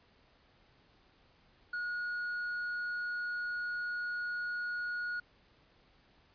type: tone with tanh clipping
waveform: sine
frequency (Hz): 1447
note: F#6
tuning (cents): -39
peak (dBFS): -35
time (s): 1.73-5.2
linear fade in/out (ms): 5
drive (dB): 3
effects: pink hiss -66 dBFS RMS until 6.34 s + resampled to 11025 Hz